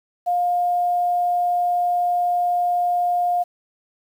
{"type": "tone", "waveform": "sine", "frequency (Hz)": 708, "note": "F5", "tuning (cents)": 23, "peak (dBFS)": -17, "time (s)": [0.26, 3.44], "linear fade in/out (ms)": 20, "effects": ["8-bit"]}